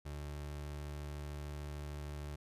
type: tone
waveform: 30% pulse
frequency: 73.42 Hz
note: D2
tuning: in tune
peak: -39 dBFS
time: 0.05-2.36 s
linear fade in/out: 10 ms
effects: resampled to 32000 Hz